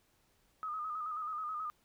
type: tone with vibrato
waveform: sine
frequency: 1244.5 Hz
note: D#6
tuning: in tune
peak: -36 dBFS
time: 0.63-1.7 s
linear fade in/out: 0 ms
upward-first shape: square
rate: 9.3 Hz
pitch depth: 46 cents each way
effects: pink hiss -72 dBFS RMS until 1.84 s